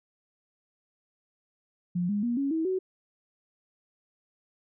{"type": "tone with pitch steps", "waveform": "sine", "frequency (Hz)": [176.7, 205.3, 238.6, 277.3, 322.2, 374.4], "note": ["F3", "G#3", "A#3", "C#4", "E4", "F#4"], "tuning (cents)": [21, -20, 41, 1, -39, 20], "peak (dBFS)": -25, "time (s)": [1.95, 2.79], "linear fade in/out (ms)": 10, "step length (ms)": 140, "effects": []}